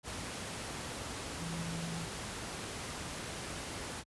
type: tone in noise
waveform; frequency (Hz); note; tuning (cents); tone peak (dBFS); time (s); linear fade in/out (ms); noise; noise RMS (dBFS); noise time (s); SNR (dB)
sine; 166.8; E3; +21; -39; 1.38-2.07; 50; pink; -41; 0.03-4.04; -1
effects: high-pass 60 Hz 12 dB/octave + resampled to 24000 Hz